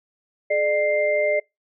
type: tone cluster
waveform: sine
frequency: 426.3 / 600 / 2096 Hz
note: G#4 / D5 / C7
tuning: +45 / +37 / +2 cents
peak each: -27 / -19 / -25 dBFS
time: 0.5-1.4 s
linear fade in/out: 10 ms
effects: noise-tail reverb RT60 0.2 s tail -25 dB re dry